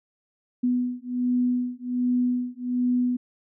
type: beating tone pair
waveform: sine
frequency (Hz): 246.9 / 248.2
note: B3 / B3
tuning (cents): 0 / +9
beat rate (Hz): 1.3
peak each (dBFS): -25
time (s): 0.63-3.17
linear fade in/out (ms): 10
effects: none